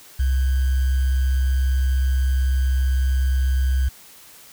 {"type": "tone with sample-and-hold", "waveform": "sine", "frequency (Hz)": 65.41, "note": "C2", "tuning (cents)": 0, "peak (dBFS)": -16, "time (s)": [0.19, 3.89], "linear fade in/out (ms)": 10, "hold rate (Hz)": 1575, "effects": ["white hiss -46 dBFS RMS until 4.52 s"]}